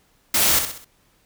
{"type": "noise with echo", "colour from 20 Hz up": "white", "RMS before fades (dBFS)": -18, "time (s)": [0.34, 0.59], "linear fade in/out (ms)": 5, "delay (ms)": 64, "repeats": 4, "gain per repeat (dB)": -7, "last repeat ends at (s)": 0.846, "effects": ["pink hiss -61 dBFS RMS until 1.25 s"]}